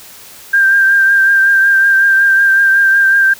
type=tone with vibrato; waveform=sine; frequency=1585 Hz; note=G6; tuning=19 cents sharp; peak=-6 dBFS; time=0.53-3.34 s; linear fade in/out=10 ms; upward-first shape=triangle; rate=5.4 Hz; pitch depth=30 cents each way; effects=white hiss -36 dBFS RMS until 3.39 s